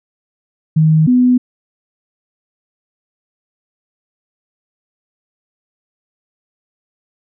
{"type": "tone pair in turn", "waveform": "sine", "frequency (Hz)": [157.2, 249.5], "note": ["D#3", "B3"], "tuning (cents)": [18, 18], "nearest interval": "minor sixth", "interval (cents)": 800, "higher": "second", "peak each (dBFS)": -7, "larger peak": "neither", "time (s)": [[0.76, 1.07], [1.07, 1.38]], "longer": "neither", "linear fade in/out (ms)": 10, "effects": []}